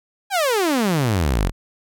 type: exponential sweep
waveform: sawtooth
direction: down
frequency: 830.6 to 38.89 Hz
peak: -13 dBFS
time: 0.3-1.52 s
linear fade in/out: 50 ms
effects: none